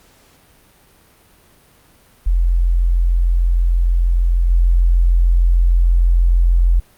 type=tone with level steps; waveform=sine; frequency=43.26 Hz; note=F1; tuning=16 cents flat; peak=-11 / -9 dBFS; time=2.26-6.8 s; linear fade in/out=10 ms; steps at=4.5 s; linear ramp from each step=5 ms; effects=pink hiss -51 dBFS RMS until 6.97 s + Opus 48 kbps